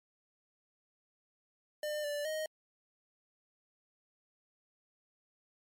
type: tone with pitch steps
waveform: square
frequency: 601 / 585 / 624 Hz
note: D5 / D5 / D#5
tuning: +40 / -7 / +5 cents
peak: -35 dBFS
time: 1.83-2.46 s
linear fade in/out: 2 ms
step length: 210 ms
effects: MP3 96 kbps